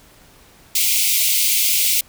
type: high-pass noise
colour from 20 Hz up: white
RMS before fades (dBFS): -17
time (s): 0.75-2.01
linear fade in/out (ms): 5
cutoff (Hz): 2100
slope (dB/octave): 96
effects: pink hiss -49 dBFS RMS until 2.08 s